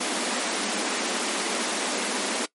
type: high-pass noise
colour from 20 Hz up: pink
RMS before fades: -27 dBFS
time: 0-2.46 s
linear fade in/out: 10 ms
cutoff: 200 Hz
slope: 96 dB/octave
effects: noise-tail reverb RT60 0.1 s tail -20 dB re dry + MP3 48 kbps